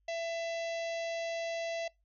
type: harmonic tone with a mistuned harmonic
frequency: 668 Hz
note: E5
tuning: 23 cents sharp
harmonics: 1 / 3 / 4 / 5 / 6 / 7 / 8 / 9 / 10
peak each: -34 / -44 / -46 / -51 / -52 / -54 / -57 / -54 / -59 dBFS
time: 0.08-1.88 s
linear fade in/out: 5 ms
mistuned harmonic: 10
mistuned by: -21 cents
effects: noise-tail reverb RT60 0.2 s tail -24 dB re dry + added 50 Hz sine -70 dBFS peak until 2.04 s